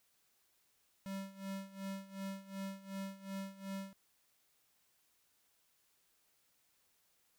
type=tone with tremolo; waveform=square; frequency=194.4 Hz; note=G3; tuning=14 cents flat; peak=-40 dBFS; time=1.06-3.93 s; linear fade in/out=0 ms; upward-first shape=sine; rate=2.7 Hz; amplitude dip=85%; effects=white hiss -75 dBFS RMS until 7.38 s